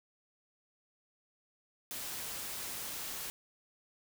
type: noise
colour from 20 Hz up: white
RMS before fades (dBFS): -41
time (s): 1.91-3.3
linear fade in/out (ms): 0
effects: none